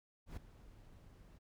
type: noise with ADSR envelope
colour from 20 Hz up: brown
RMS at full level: -44 dBFS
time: 0.26-1.39 s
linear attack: 110 ms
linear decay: 6 ms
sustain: -15 dB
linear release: 21 ms
effects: none